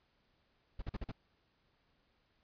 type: noise bursts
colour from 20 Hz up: brown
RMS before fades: -39 dBFS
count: 5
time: 0.79-1.116 s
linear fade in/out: 5 ms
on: 30 ms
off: 44 ms
effects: pink hiss -75 dBFS RMS until 2.43 s + resampled to 11025 Hz